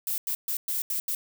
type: noise bursts at uneven times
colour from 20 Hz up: violet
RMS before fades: -29 dBFS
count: 6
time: 0.07-0.18 / 0.27-0.35 / 0.48-0.57 / 0.68-0.82 / 0.9-1 / 1.08-1.15 s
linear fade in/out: 2 ms
effects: none